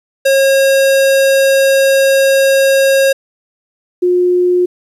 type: tone pair in turn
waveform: square / sine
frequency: 542 / 358.4 Hz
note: C#5 / F4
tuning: -39 / +45 cents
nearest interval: perfect fifth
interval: 716 cents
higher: first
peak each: -8 dBFS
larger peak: neither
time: 0.25-3.13 / 4.02-4.66 s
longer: first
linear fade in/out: 10 ms
effects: resampled to 32000 Hz + 8-bit